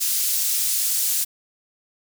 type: high-pass noise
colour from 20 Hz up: pink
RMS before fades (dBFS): -22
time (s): 0-1.25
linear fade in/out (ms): 20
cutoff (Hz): 6800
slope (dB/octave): 12
effects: none